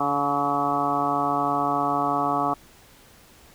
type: harmonic tone with a mistuned harmonic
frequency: 143 Hz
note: D3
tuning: 46 cents flat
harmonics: 1 / 2 / 3 / 4 / 5 / 6 / 7 / 8 / 9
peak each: -37 / -29 / -34 / -35 / -26 / -29 / -34 / -26 / -31 dBFS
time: 0-2.54 s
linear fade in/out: 5 ms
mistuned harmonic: 8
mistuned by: -21 cents
effects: pink hiss -52 dBFS RMS until 3.54 s